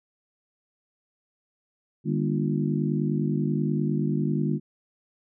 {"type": "harmonic tone with a mistuned harmonic", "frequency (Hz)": 50.1, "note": "G1", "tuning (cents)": 38, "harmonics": [3, 4, 5, 6, 7], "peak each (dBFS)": [-26, -28, -30, -32, -33], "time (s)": [2.04, 4.6], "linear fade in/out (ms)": 50, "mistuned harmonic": 5, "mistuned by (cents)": -80, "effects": []}